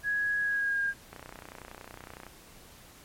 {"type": "tone with pitch glide", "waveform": "sine", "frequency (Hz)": [1665, 1615.7], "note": ["G#6", "G#6"], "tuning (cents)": [4, -48], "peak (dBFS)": -26, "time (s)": [0.03, 0.94], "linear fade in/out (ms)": 50, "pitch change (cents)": -52, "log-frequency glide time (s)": [0.41, 0.83]}
{"type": "click train", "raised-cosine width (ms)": 0.5, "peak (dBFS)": -28, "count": 36, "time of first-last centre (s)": [1.13, 2.266], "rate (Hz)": 30.8}
{"effects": ["pink hiss -53 dBFS RMS until 3.04 s", "MP3 64 kbps"]}